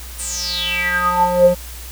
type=tone with band-pass filter sweep; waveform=square; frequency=178.3 Hz; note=F3; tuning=36 cents sharp; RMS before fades=-17 dBFS; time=0.18-1.55 s; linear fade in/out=20 ms; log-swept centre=9300 to 420 Hz; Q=8.4; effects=added 60 Hz sine -32 dBFS peak until 1.91 s + white hiss -36 dBFS RMS until 1.91 s